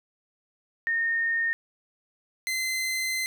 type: tone pair in turn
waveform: sine / sawtooth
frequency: 1836 / 2062 Hz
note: A#6 / C7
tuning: -27 / -26 cents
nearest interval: major second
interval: 201 cents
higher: second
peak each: -23 dBFS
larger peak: neither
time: 0.87-1.53 / 2.47-3.26 s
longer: second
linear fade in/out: 0 ms
effects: none